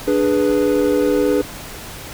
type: chord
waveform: triangle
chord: G# diminished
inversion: second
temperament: equal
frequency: 293.7 / 415.3 / 493.9 Hz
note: D4 / G#4 / B4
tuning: 0 / 0 / 0 cents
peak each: -16 dBFS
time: 0.07-1.42 s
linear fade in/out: 10 ms
effects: pink hiss -33 dBFS RMS until 2.13 s